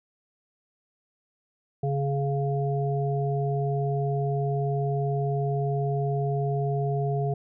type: harmonic tone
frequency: 139.5 Hz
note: C#3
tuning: 11 cents sharp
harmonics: 1 / 3 / 5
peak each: -25 / -30 / -32 dBFS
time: 1.83-7.34 s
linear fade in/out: 5 ms
effects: none